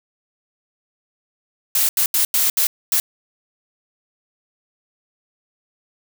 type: noise bursts at uneven times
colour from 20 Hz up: blue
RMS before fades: -17 dBFS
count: 6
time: 1.75-1.89 / 1.97-2.06 / 2.14-2.25 / 2.34-2.5 / 2.57-2.67 / 2.92-3 s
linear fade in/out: 2 ms
effects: none